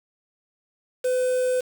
triangle tone with quantisation, 506 Hz, B4, 42 cents sharp, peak -18 dBFS, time 1.04-1.61 s, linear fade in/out 10 ms, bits 6, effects none

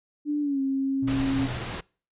sine tone with pitch glide, 294.7 to 270.2 Hz, D4 to C#4, +6 to -44 cents, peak -23 dBFS, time 0.25-1.49 s, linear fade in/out 50 ms, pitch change -150 cents, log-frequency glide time 0.41-0.6 s
triangle tone with tremolo, 122.6 Hz, B2, 12 cents flat, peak -28 dBFS, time 1.02-1.65 s, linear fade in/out 10 ms, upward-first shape triangle, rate 3 Hz, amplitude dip 45%
pink noise, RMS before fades -33 dBFS, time 1.07-1.81 s, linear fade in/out 10 ms
effects noise-tail reverb RT60 0.4 s tail -25 dB re dry + resampled to 8000 Hz

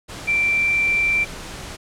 sine tone in noise, 2349 Hz, D7, in tune, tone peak -16 dBFS, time 0.27-1.25 s, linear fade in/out 20 ms, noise pink, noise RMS -34 dBFS, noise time 0.08-1.77 s, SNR +15 dB, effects low-pass 9000 Hz 12 dB/octave

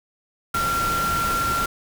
sine tone in noise, 1372 Hz, F6, 31 cents flat, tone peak -21 dBFS, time 0.54-1.66 s, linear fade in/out 5 ms, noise pink, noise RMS -28 dBFS, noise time 0.54-1.66 s, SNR +4 dB, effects none

